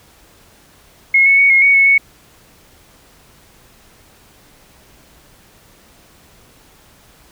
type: tone with pitch steps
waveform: sine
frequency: 2166 / 2206 / 2229 / 2157 / 2232 / 2200 / 2216 Hz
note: C#7 / C#7 / C#7 / C#7 / C#7 / C#7 / C#7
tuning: -41 / -9 / +9 / -48 / +11 / -14 / -1 cents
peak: -7 dBFS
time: 1.14-1.98 s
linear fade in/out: 5 ms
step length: 120 ms
effects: pink hiss -48 dBFS RMS until 7.31 s